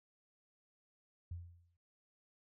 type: tone with exponential decay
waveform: sine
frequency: 86.5 Hz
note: F2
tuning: 16 cents flat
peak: -39 dBFS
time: 1.31-1.77 s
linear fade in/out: 5 ms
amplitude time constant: 100 ms
effects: none